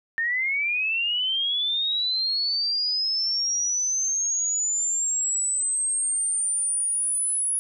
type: linear sweep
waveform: sine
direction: up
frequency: 1798 to 10390 Hz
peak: -22 dBFS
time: 0.18-7.59 s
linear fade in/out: 0 ms
effects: none